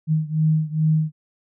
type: beating tone pair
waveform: sine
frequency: 155.56 / 157.96 Hz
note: D#3 / D#3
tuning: 0 / +26 cents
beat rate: 2.4 Hz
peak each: -19 / -21 dBFS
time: 0.07-1.12 s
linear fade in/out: 50 ms
effects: none